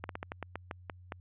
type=slowing click train; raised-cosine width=0.5 ms; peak=-22 dBFS; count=10; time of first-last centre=0.04-1.122 s; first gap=52 ms; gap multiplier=1.2; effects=added 90 Hz sine -51 dBFS peak until 1.2 s + resampled to 8000 Hz